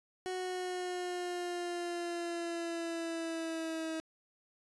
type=exponential sweep; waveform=30% pulse; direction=down; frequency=370 to 320 Hz; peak=-33 dBFS; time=0.26-4 s; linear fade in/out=0 ms; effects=resampled to 24000 Hz